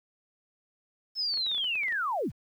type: linear sweep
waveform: sine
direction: down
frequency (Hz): 5300 to 41.2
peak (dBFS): -27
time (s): 1.15-2.32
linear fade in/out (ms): 50
type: clicks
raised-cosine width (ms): 0.3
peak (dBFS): -30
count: 11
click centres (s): 1.339 / 1.374 / 1.465 / 1.515 / 1.548 / 1.58 / 1.643 / 1.755 / 1.834 / 1.883 / 1.924
effects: 10-bit